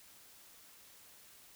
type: silence
effects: white hiss -59 dBFS RMS until 1.55 s